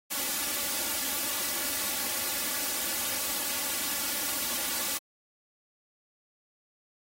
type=noise with comb filter; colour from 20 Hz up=white; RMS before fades=-31 dBFS; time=0.1-4.99 s; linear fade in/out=20 ms; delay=3.5 ms; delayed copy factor=+0.95; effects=high-pass 80 Hz 12 dB/octave + AAC 48 kbps